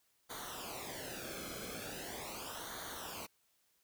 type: noise with flanger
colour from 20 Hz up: pink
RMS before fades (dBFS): -45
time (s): 0.29-3.27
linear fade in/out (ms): 20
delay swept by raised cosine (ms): 0.38 to 1.09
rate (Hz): 0.4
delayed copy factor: -0.8
effects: white hiss -75 dBFS RMS until 3.83 s